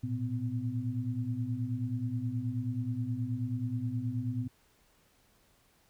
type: tone cluster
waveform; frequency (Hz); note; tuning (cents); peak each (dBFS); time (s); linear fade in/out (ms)
sine; 111.7 / 121.1 / 252.9; A2 / B2 / B3; +27 / -34 / +41; -35 / -35 / -36; 0.03-4.48; 10
effects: pink hiss -67 dBFS RMS until 5.89 s